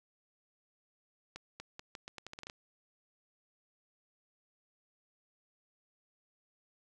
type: accelerating click train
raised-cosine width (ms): 0.2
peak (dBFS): -27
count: 12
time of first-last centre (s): 1.36-2.499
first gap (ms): 240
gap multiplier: 0.81
effects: none